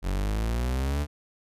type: exponential sweep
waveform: 40% pulse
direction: up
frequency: 45.19 to 75.2 Hz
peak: -24 dBFS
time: 0.02-1.07 s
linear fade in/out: 50 ms
effects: resampled to 32000 Hz